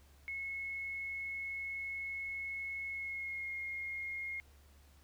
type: tone with pitch glide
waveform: sine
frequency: 2184 to 2142 Hz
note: C#7 to C7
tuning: -26 to +40 cents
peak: -38 dBFS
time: 0.28-4.4 s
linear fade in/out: 0 ms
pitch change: -34 cents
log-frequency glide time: 2.87-3.53 s
effects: added 71 Hz sine -60 dBFS peak until 5.03 s + pink hiss -67 dBFS RMS until 5.03 s